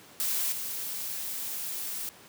blue noise with level steps, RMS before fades -29 / -35 dBFS, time 0.2-2.09 s, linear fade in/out 0 ms, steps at 0.52 s, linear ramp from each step 2 ms, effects pink hiss -52 dBFS RMS until 2.28 s + high-pass 150 Hz 12 dB/octave

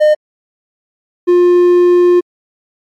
triangle tone pair in turn, 608 / 354 Hz, D#5 / F4, -40 / +23 cents, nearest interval major sixth, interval 937 cents, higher first, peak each -3 dBFS, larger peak neither, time 0-0.15 / 1.27-2.21 s, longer second, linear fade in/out 20 ms, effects MP3 64 kbps

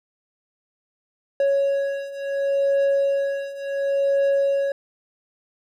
triangle beating tone pair, 554.4 / 555.1 Hz, C#5 / C#5, 0 / +2 cents, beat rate 0.7 Hz, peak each -22 / -19 dBFS, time 1.4-4.72 s, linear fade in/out 2 ms, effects none

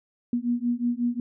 sine beating tone pair, 237.9 / 243.4 Hz, A#3 / B3, +35 / -25 cents, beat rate 5.5 Hz, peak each -26 dBFS, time 0.33-1.2 s, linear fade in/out 2 ms, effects none

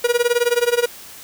45% pulse tone with tremolo, 479.7 Hz, A#4, 50 cents sharp, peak -12 dBFS, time 0.04-0.86 s, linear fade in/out 5 ms, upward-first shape sine, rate 19 Hz, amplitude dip 90%, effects white hiss -39 dBFS RMS until 1.23 s

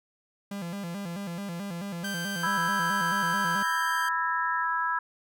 45% pulse tone with vibrato, 185 Hz, F#3, in tune, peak -33 dBFS, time 0.51-3.63 s, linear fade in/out 5 ms, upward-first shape square, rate 4.6 Hz, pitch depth 140 cents each way
sawtooth tone with pitch glide, 1565 to 1579.5 Hz, G6 to G6, -3 to +13 cents, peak -29 dBFS, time 2.04-4.09 s, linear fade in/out 5 ms, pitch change +16 cents, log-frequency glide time 3.27-3.93 s
sine chord, E major, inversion second, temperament just, 988.9 / 1318.5 / 1648.1 Hz, B5 / E6 / G#6, +2 / 0 / -14 cents, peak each -29 / -30 / -30 dBFS, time 2.43-4.99 s, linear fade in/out 5 ms
sine tone, 1828 Hz, A#6, 34 cents flat, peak -38 dBFS, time 3.61-4.66 s, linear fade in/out 50 ms
effects none

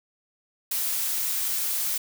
blue noise, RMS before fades -27 dBFS, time 0.71-1.98 s, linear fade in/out 5 ms, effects none

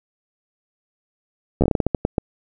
slowing click train, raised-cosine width 2 ms, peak -4 dBFS, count 12, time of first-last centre 1.61-2.182 s, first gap 12 ms, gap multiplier 1.27, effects none

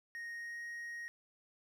triangle tone with pitch glide, 1864.7 to 1876.6 Hz, A#6 to A#6, 0 to +11 cents, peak -40 dBFS, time 0.15-1.08 s, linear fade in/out 0 ms, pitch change +11 cents, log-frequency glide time 0.33-0.62 s, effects none

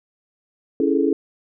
sine chord, A major seventh, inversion first, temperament equal, 277.2 / 329.6 / 415.3 / 440 Hz, C#4 / E4 / G#4 / A4, 0 / 0 / 0 / 0 cents, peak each -20 / -21 / -22 / -23 dBFS, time 0.8-1.13 s, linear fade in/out 2 ms, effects none

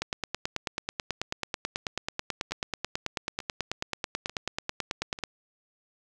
two click trains, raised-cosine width 0.2 ms, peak -12 / -23 dBFS, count 49 / 4, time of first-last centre 0.02-5.237 / 2.51-5.189 s, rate 9.2 / 1.12 Hz, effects none

